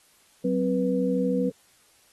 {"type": "tone cluster", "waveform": "sine", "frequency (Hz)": [188.3, 261.1, 489.7], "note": ["F#3", "C4", "B4"], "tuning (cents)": [31, -3, -15], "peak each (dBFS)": -26, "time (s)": [0.44, 1.5], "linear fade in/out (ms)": 10, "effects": ["white hiss -60 dBFS RMS until 2.12 s", "AAC 32 kbps"]}